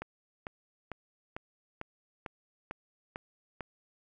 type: click train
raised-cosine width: 0.5 ms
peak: -23 dBFS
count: 9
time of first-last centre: 0.02-3.607 s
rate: 2.23 Hz
effects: none